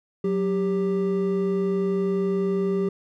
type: tone pair together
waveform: triangle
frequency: 184.94 / 394.6 Hz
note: F#3 / G4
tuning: -1 / +11 cents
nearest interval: octave + minor second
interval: 1312 cents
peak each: -23 / -21 dBFS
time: 0.24-2.89 s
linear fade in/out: 5 ms
effects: none